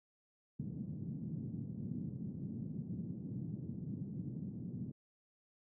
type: band-pass noise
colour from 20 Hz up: white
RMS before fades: -43 dBFS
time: 0.59-4.92 s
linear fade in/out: 10 ms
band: 120 to 210 Hz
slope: 24 dB/octave
effects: none